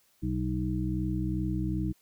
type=harmonic tone; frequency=62.6 Hz; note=B1; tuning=24 cents sharp; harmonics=1 / 2 / 3 / 5; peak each=-33 / -33 / -33 / -33 dBFS; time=0.22-1.93 s; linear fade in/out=20 ms; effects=white hiss -67 dBFS RMS until 2.01 s